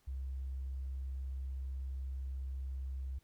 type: tone with tanh clipping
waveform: triangle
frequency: 66.1 Hz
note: C2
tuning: 18 cents sharp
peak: -37 dBFS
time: 0.07-3.19 s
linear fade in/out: 10 ms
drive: 3 dB
effects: pink hiss -73 dBFS RMS until 3.23 s